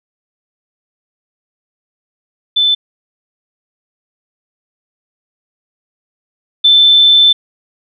sine tone pair in turn, 3520 / 3533 Hz, A7 / A7, 0 / +6 cents, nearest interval unison, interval 6 cents, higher second, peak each -8 / -4 dBFS, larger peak second, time 2.56-2.75 / 6.64-7.33 s, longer second, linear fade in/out 10 ms, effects none

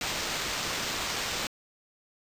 white noise with sample-and-hold, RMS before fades -32 dBFS, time 0.01-1.47 s, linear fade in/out 2 ms, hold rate 11025 Hz, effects resampled to 32000 Hz

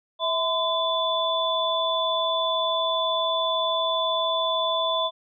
sine tone cluster, 652 / 1019 / 3477 Hz, E5 / C6 / A7, -19 / -46 / -21 cents, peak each -26 dBFS, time 0.19-5.11 s, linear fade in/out 50 ms, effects none

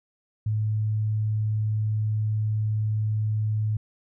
sine tone, 107.6 Hz, A2, 38 cents flat, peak -22 dBFS, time 0.46-3.77 s, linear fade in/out 5 ms, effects none

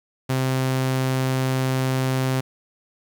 sawtooth tone, 130.81 Hz, C3, in tune, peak -16 dBFS, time 0.29-2.41 s, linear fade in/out 10 ms, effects 9-bit

